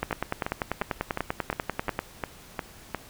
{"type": "two click trains", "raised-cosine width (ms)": 0.5, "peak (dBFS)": [-11, -13], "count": [21, 9], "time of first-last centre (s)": [[0.03, 1.991], [0.11, 2.947]], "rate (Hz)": [10.2, 2.82], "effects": ["pink hiss -49 dBFS RMS until 3.09 s"]}